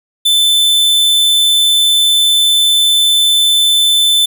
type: tone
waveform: 45% pulse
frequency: 3525 Hz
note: A7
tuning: 2 cents sharp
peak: -8 dBFS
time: 0.25-4.26 s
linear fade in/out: 10 ms
effects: none